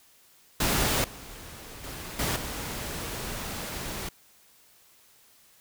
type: noise with level steps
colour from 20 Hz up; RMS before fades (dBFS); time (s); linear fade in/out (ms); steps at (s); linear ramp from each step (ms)
pink; -25 / -44 / -39 / -28 / -35; 0.6-4.09; 5; 1.04 / 1.84 / 2.19 / 2.36; 2
effects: white hiss -59 dBFS RMS until 5.6 s